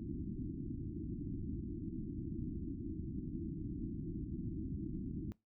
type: low-pass noise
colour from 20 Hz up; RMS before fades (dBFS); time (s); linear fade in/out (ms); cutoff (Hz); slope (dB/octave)
white; -42; 0-5.32; 0; 340; 96
effects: noise-tail reverb RT60 0.2 s tail -21 dB re dry